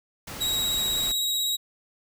pink noise, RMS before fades -37 dBFS, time 0.27-1.12 s, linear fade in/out 5 ms
sawtooth tone with vibrato, 3833 Hz, A#7, 47 cents sharp, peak -21 dBFS, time 0.4-1.57 s, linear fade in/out 20 ms, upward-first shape square, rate 16 Hz, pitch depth 12 cents each way
effects none

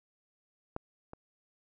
clicks, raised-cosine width 1 ms, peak -21 / -30 dBFS, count 2, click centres 0.764 / 1.134 s, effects none

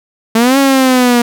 sawtooth linear two-way sweep, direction up then down, 220.2 to 277.2 to 237.1 Hz, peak -3 dBFS, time 0.35-1.22 s, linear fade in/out 5 ms, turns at 0.58 s, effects none

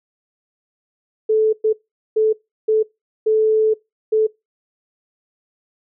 sine tone bursts at uneven times, 435.8 Hz, A4, 17 cents flat, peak -12 dBFS, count 6, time 1.29-1.53 / 1.64-1.73 / 2.16-2.33 / 2.68-2.83 / 3.26-3.74 / 4.12-4.27 s, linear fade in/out 10 ms, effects noise-tail reverb RT60 0.2 s tail -22 dB re dry

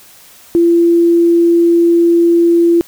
sine tone, 340 Hz, F4, 46 cents flat, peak -6 dBFS, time 0.55-2.81 s, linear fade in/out 0 ms, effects white hiss -41 dBFS RMS until 2.87 s

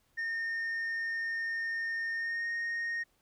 sine tone with pitch glide, 1828 to 1855.7 Hz, A#6 to A#6, -34 to -8 cents, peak -29 dBFS, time 0.17-3.04 s, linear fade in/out 20 ms, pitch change +26 cents, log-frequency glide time 2.15-2.47 s, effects tanh soft clip ceiling -31 dBFS + pink hiss -72 dBFS RMS until 3.21 s

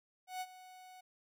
45% pulse tone with ADSR envelope, 740 Hz, F#5, in tune, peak -37 dBFS, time 0.27-1.01 s, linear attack 140 ms, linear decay 46 ms, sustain -16 dB, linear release 9 ms, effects none

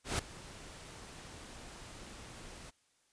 pink noise with ADSR envelope, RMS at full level -32 dBFS, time 0.04-2.71 s, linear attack 150 ms, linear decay 4 ms, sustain -18 dB, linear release 19 ms, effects white hiss -73 dBFS RMS until 3.12 s + resampled to 22050 Hz

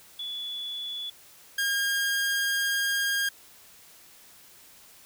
sine / sawtooth tone pair in turn, 3429 / 1618.3 Hz, A7 / G#6, -45 / -45 cents, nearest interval octave + minor second, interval 1300 cents, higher first, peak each -32 / -21 dBFS, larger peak second, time 0.19-1.1 / 1.58-3.29 s, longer second, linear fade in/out 5 ms, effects white hiss -53 dBFS RMS until 5.05 s

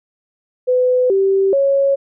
sine tone with pitch steps, 503 / 388.6 / 552 Hz, B4 / G4 / C#5, +32 / -15 / -7 cents, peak -11 dBFS, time 0.67-1.96 s, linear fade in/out 20 ms, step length 430 ms, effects none

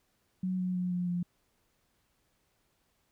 sine tone with pitch steps, 185 / 182.66 / 180.36 / 178.08 / 175.83 Hz, F#3 / F#3 / F#3 / F3 / F3, 0 / -22 / -44 / +34 / +12 cents, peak -29 dBFS, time 0.43-1.23 s, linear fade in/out 5 ms, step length 160 ms, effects pink hiss -74 dBFS RMS until 3.11 s

